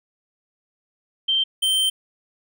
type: tone pair in turn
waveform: sine / square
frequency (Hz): 3136 / 3119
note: G7 / G7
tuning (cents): 0 / -9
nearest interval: unison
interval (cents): 9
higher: first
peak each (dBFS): -17 / -18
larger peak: first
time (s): 1.28-1.44 / 1.62-1.9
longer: second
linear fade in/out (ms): 10
effects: none